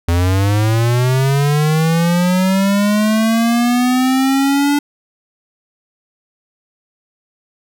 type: linear sweep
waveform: square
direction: up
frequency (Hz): 83.6 to 290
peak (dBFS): -12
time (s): 0.08-4.79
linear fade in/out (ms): 5
effects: none